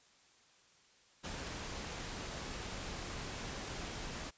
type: noise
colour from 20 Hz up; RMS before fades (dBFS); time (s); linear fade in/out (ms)
pink; -43; 1.23-4.31; 20
effects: white hiss -66 dBFS RMS until 4.37 s + resampled to 16000 Hz